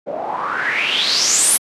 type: noise with low-pass filter sweep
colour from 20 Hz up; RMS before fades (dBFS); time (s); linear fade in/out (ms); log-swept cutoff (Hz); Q
white; -18; 0.06-1.58; 20; 530 to 11000; 6.6
effects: high-pass 200 Hz 12 dB/octave + resampled to 32000 Hz